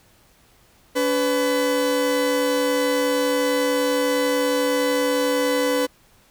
40% pulse tone pair together, 285.1 / 499.3 Hz, C#4 / B4, +49 / +19 cents, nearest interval minor seventh, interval 970 cents, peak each -23 / -19 dBFS, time 0.95-5.87 s, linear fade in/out 20 ms, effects pink hiss -56 dBFS RMS until 6.3 s

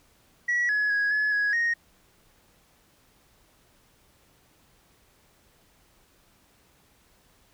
sine tone with pitch steps, 1932 / 1691 / 1660 / 1704 / 1668 / 1865 Hz, B6 / G#6 / G#6 / G#6 / G#6 / A#6, -39 / +31 / -1 / +44 / +7 / 0 cents, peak -20 dBFS, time 0.48-1.74 s, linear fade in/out 10 ms, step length 210 ms, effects tanh soft clip ceiling -20 dBFS + pink hiss -62 dBFS RMS until 7.53 s

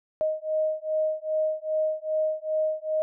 sine beating tone pair, 622.3 / 624.8 Hz, D#5 / D#5, 0 / +7 cents, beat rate 2.5 Hz, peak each -27 dBFS, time 0.21-3.02 s, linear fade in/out 0 ms, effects none

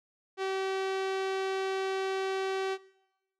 sawtooth tone with low-pass filter, 383.5 Hz, G4, 38 cents flat, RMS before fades -32 dBFS, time 0.37-2.78 s, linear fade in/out 50 ms, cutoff 4700 Hz, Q 0.69, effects noise-tail reverb RT60 1.0 s tail -22 dB re dry

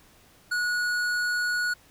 triangle tone with tanh clipping, 1458 Hz, F#6, 26 cents flat, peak -26 dBFS, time 0.51-1.74 s, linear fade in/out 10 ms, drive 18 dB, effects pink hiss -57 dBFS RMS until 1.9 s

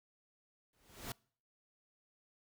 pink noise with exponential growth, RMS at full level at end -40 dBFS, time 0.73-1.12 s, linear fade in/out 2 ms, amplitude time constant 84 ms, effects noise-tail reverb RT60 0.5 s tail -25 dB re dry

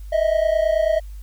triangle tone pair together, 622.3 / 651.6 Hz, D#5 / E5, 0 / -20 cents, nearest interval minor second, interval 80 cents, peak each -17 dBFS, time 0.12-1 s, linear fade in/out 10 ms, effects added 50 Hz sine -32 dBFS peak until 1.22 s + white hiss -56 dBFS RMS until 1.22 s

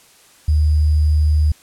sine tone with sample-and-hold, 76.1 Hz, D#2, 38 cents flat, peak -11 dBFS, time 0.48-1.52 s, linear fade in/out 5 ms, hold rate 4900 Hz, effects white hiss -49 dBFS RMS until 1.62 s + low-pass 11000 Hz 12 dB/octave

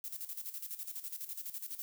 violet noise with tremolo, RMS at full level -41 dBFS, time 0.04-1.82 s, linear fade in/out 0 ms, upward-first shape square, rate 12 Hz, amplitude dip 70%, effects none

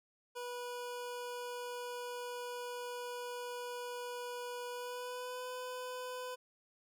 25% pulse tone with pitch glide, 488.7 to 502.4 Hz, B4 to B4, -18 to +30 cents, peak -37 dBFS, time 0.35-6.36 s, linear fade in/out 20 ms, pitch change +48 cents, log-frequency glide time 4.7-5.46 s, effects none

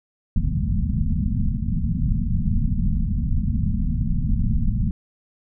pink low-pass noise, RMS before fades -21 dBFS, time 0.36-4.91 s, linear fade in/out 2 ms, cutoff 240 Hz, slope 96 dB/octave, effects none

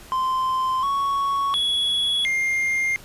triangle tone with pitch steps, 1039 / 1111 / 3369 / 2114 Hz, C6 / C#6 / G#7 / C7, -12 / +4 / +24 / +17 cents, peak -18 dBFS, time 0.12-2.96 s, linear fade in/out 0 ms, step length 710 ms, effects pink hiss -45 dBFS RMS until 3.04 s + resampled to 32000 Hz

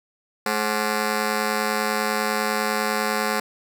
10% pulse ring-modulated tone, 320 Hz, D#4, 49 cents sharp, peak -10 dBFS, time 0.46-3.4 s, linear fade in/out 2 ms, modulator 105 Hz, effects none

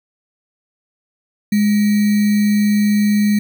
sine tone with sample-and-hold, 207.7 Hz, G#3, in tune, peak -11 dBFS, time 1.52-3.39 s, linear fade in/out 5 ms, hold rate 2100 Hz, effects none

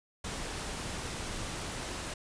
pink noise, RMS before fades -38 dBFS, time 0.24-2.14 s, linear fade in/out 5 ms, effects resampled to 22050 Hz

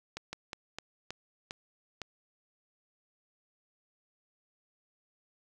slowing click train, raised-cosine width 0.2 ms, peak -21 dBFS, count 7, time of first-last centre 0.17-2.017 s, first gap 160 ms, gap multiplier 1.26, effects 9-bit

